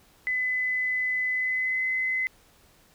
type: tone with pitch glide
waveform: sine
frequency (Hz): 2012 to 2038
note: B6 to C7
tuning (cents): +32 to -46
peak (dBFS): -24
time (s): 0.27-2.27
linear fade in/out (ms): 0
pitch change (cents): +22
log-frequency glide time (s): 1.31-1.86
effects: pink hiss -59 dBFS RMS until 2.94 s